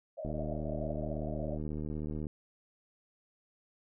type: band-pass noise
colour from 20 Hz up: white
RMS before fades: -42 dBFS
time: 0.17-1.58 s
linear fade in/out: 20 ms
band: 570 to 650 Hz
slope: 96 dB/octave
type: click train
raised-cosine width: 3 ms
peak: -26 dBFS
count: 155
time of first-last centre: 0.25-2.268 s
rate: 76.3 Hz
effects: none